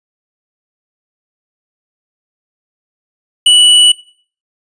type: tone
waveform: square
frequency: 2953 Hz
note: F#7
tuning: 4 cents flat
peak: -4 dBFS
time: 3.46-3.92 s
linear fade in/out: 5 ms
effects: noise-tail reverb RT60 0.5 s tail -22 dB re dry + resampled to 22050 Hz